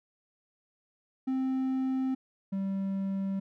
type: tone pair in turn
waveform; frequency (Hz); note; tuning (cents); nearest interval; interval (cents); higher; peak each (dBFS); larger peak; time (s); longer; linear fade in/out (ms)
triangle; 262.2 / 194.34; C4 / G3; +4 / -15; perfect fourth; 519; first; -25 / -27; first; 1.27-2.15 / 2.52-3.4; neither; 10
effects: none